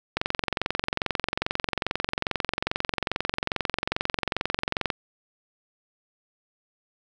click train, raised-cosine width 0.3 ms, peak -8 dBFS, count 107, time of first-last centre 0.17-4.902 s, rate 22.4 Hz, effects none

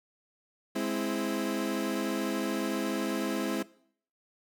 30% pulse chord, Ab augmented, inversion none, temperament equal, 207.7 / 261.6 / 329.6 Hz, Ab3 / C4 / E4, 0 / 0 / 0 cents, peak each -31 dBFS, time 0.75-3.63 s, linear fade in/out 10 ms, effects noise-tail reverb RT60 0.6 s tail -20 dB re dry

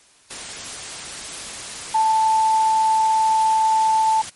sine tone in noise, 880 Hz, A5, in tune, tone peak -14 dBFS, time 1.94-4.22 s, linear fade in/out 10 ms, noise white, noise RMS -32 dBFS, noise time 0.3-4.3 s, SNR +15 dB, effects white hiss -53 dBFS RMS until 4.35 s + MP3 48 kbps

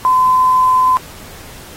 sine tone with quantisation, 1021 Hz, C6, 43 cents flat, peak -8 dBFS, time 0.05-0.97 s, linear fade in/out 0 ms, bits 6, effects pink hiss -36 dBFS RMS until 1.76 s + AAC 48 kbps

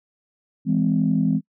sine chord, E augmented, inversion none, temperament just, 164.81 / 206 / 257.5 Hz, E3 / G#3 / B#3, 0 / -14 / -28 cents, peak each -21 dBFS, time 0.65-1.41 s, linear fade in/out 50 ms, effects noise-tail reverb RT60 0.1 s tail -25 dB re dry + tanh soft clip ceiling -8 dBFS

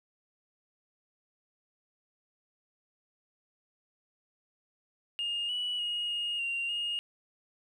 sine tone with pitch steps, 2835 / 2945 / 2877 / 2858 / 2769 / 2851 Hz, F7 / F#7 / F#7 / F7 / F7 / F7, +25 / -9 / -49 / +39 / -15 / +35 cents, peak -29 dBFS, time 5.19-6.99 s, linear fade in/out 0 ms, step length 300 ms, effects tanh soft clip ceiling -27 dBFS + 11-bit

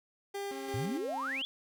30% pulse tone with tremolo, 400 Hz, G4, 35 cents sharp, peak -33 dBFS, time 0.34-0.98 s, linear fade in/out 10 ms, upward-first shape square, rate 2.9 Hz, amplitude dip 40%
sawtooth tone with pitch glide, 271.2 to 267.6 Hz, C#4 to C4, -38 to +39 cents, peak -38 dBFS, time 0.51-1.42 s, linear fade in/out 5 ms, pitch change -23 cents, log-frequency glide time 0.81-1.17 s
sine exponential sweep, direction up, 99.6 to 3520 Hz, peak -33 dBFS, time 0.74-1.45 s, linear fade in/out 0 ms
effects none

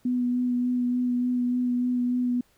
sine tone with vibrato, 246.9 Hz, B3, in tune, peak -22 dBFS, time 0.05-2.41 s, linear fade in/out 5 ms, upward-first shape sine, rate 3.4 Hz, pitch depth 15 cents each way, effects pink hiss -64 dBFS RMS until 2.57 s

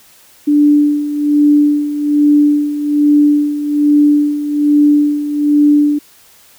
sine tone with tremolo, 293.7 Hz, D4, in tune, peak -5 dBFS, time 0.47-5.99 s, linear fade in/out 10 ms, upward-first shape sine, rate 1.2 Hz, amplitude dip 70%, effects white hiss -45 dBFS RMS until 6.58 s

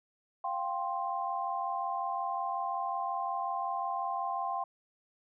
sine chord, F suspended second, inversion none, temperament equal with one note detuned, 698.5 / 784 / 1051.3 Hz, F5 / G5 / C6, 0 / 0 / +8 cents, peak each -37 / -35 / -35 dBFS, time 0.44-4.64 s, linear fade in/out 5 ms, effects none

